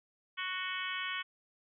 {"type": "harmonic tone with a mistuned harmonic", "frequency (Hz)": 370, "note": "F#4", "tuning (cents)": 0, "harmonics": [3, 4, 5, 6, 7, 8, 9], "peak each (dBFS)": [-42, -42, -42, -41, -45, -42, -46], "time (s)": [0.37, 1.23], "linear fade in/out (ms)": 20, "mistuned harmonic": 8, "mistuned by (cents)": 39, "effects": []}